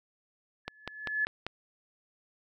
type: tone with exponential growth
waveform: sine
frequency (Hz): 1717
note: A6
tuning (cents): -43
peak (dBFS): -24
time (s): 0.65-1.25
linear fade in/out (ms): 2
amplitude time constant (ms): 130
type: click train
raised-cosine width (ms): 0.3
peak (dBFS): -18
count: 5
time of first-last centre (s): 0.68-1.466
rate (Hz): 5.09
effects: none